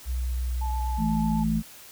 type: tone with pitch glide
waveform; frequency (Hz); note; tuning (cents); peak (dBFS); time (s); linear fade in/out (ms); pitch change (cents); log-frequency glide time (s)
sine; 62.2 to 61.81; B1 to B1; +13 to +2; -25; 0.05-1.02; 50; -11; 0.3-0.43
type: tone with vibrato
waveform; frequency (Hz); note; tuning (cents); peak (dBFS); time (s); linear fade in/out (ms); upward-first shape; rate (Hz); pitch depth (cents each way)
sine; 867; A5; -26; -32; 0.61-1.44; 10; sine; 8.1; 23
type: harmonic tone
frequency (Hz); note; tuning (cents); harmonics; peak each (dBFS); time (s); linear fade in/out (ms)
54.5; A1; -16; 1 / 3 / 4; -29 / -27 / -24; 0.97-1.63; 50
effects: white hiss -47 dBFS RMS until 1.91 s